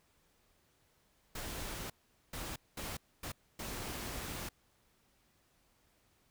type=noise bursts at uneven times; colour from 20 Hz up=pink; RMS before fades=-42 dBFS; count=5; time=1.35-1.9 / 2.33-2.56 / 2.77-2.97 / 3.23-3.32 / 3.59-4.49 s; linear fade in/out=5 ms; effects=pink hiss -72 dBFS RMS until 6.3 s